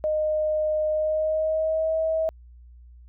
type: tone with pitch glide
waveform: sine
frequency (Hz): 616 to 641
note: D#5 to E5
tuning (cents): -17 to -49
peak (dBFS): -21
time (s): 0.04-2.29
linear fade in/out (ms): 0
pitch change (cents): +68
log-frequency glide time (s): 0.9-1.96
effects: added 60 Hz sine -45 dBFS peak until 3.08 s